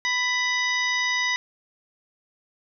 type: harmonic tone with a mistuned harmonic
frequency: 992 Hz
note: B5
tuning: 7 cents sharp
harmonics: 1 / 2 / 3 / 4 / 5 / 6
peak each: -31 / -23 / -35 / -31 / -34 / -35 dBFS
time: 0.05-1.36 s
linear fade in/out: 0 ms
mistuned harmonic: 4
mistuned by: -90 cents
effects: none